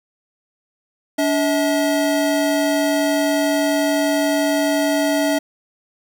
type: tone pair together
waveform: square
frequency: 288.2 / 642 Hz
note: D4 / E5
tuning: -33 / -46 cents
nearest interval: octave + major second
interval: 1387 cents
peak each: -19 / -20 dBFS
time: 1.18-5.39 s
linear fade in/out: 10 ms
effects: none